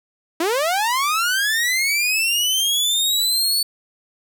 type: linear sweep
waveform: sawtooth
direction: up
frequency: 311.1 to 4483 Hz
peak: -14 dBFS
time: 0.4-3.63 s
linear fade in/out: 5 ms
effects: none

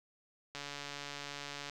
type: click train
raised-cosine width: 0.2 ms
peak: -25 dBFS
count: 165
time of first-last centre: 0.55-1.697 s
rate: 143 Hz
effects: none

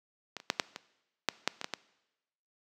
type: clicks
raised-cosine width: 0.2 ms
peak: -21 / -30 / -8 / -8 / -21 / -8 / -8 / -19 / -16 / -15 dBFS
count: 10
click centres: 0.367 / 0.401 / 0.501 / 0.598 / 0.761 / 1.287 / 1.476 / 1.614 / 1.644 / 1.737 s
effects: noise-tail reverb RT60 1.0 s tail -20 dB re dry + high-pass 200 Hz 12 dB/octave

